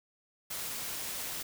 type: noise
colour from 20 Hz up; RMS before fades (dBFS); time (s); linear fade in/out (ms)
white; -38; 0.5-1.43; 10
effects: none